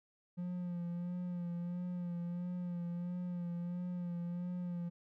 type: tone with vibrato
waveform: triangle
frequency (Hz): 175.7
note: F3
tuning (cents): +11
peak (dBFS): -35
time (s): 0.37-4.9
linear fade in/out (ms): 20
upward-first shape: sine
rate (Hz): 1.5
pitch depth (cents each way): 33
effects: none